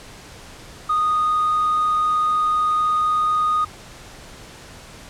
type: tone with hard clipping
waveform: triangle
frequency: 1238 Hz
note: D#6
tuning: 9 cents flat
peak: -16 dBFS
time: 0.89-3.65 s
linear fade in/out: 10 ms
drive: 2 dB
effects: pink hiss -41 dBFS RMS until 5.09 s + low-pass 9000 Hz 12 dB/octave